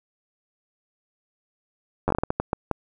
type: slowing click train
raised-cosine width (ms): 1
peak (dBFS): -8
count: 11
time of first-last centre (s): 2.08-2.713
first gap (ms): 10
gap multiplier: 1.38
effects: none